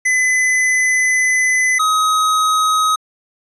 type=tone pair in turn; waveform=square; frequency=2016 / 1264.9 Hz; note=B6 / D#6; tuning=+35 / +28 cents; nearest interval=minor sixth; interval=807 cents; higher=first; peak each=-13 dBFS; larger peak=neither; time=0.05-1.79 / 1.79-2.96 s; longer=first; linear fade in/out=10 ms; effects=resampled to 24000 Hz